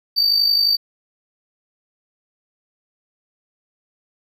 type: tone with amplitude modulation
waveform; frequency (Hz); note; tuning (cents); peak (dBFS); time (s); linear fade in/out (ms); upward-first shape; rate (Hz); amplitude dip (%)
triangle; 4613; D8; -32; -10; 0.16-0.77; 20; sine; 51.4; 60
effects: none